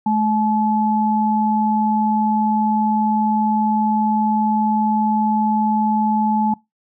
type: tone pair together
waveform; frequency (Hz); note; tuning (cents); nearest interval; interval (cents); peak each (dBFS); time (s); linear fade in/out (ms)
sine; 215 / 860; A3 / A5; -40 / -40; 2 octaves; 2400; -17 / -18; 0.06-6.54; 5
effects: noise-tail reverb RT60 0.2 s tail -23 dB re dry